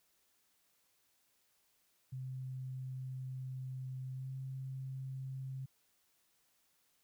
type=tone with pitch glide; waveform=sine; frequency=130 to 132.5 Hz; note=C3 to C3; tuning=-11 to +22 cents; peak=-40 dBFS; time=2.12-5.66 s; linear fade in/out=10 ms; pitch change=+33 cents; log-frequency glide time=4.13-4.3 s; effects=white hiss -75 dBFS RMS until 7.03 s